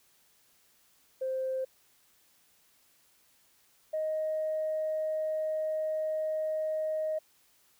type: tone pair in turn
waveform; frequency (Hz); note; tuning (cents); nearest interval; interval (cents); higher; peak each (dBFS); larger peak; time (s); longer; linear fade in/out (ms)
sine; 523.3 / 624.7; C5 / D#5; 0 / +7; minor third; 307; second; -29 / -28; second; 1.21-1.65 / 3.93-7.19; second; 10
effects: tanh soft clip ceiling -24 dBFS + white hiss -66 dBFS RMS until 7.79 s